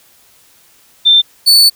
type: tone pair in turn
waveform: sine / 40% pulse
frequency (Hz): 3572 / 4473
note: A7 / C#8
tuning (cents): +25 / +15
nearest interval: major third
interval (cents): 390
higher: second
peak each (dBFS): -4 / -3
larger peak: second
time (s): 1.05-1.22 / 1.46-1.7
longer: second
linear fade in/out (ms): 20
effects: white hiss -48 dBFS RMS until 1.75 s